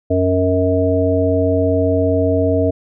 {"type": "harmonic tone with a mistuned harmonic", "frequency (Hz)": 92.5, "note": "F#2", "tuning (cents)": 0, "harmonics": [1, 3, 5, 7], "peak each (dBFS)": [-18, -18, -18, -18], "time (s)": [0.1, 2.71], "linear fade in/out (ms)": 10, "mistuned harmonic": 7, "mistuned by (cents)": -20, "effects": []}